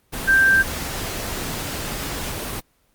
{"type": "tone in noise", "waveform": "sine", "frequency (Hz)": 1575, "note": "G6", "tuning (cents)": 8, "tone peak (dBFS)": -12, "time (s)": [0.27, 0.63], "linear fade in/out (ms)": 20, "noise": "pink", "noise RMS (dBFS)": -28, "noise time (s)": [0.12, 2.61], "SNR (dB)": 13, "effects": ["pink hiss -63 dBFS RMS until 2.94 s", "Opus 24 kbps"]}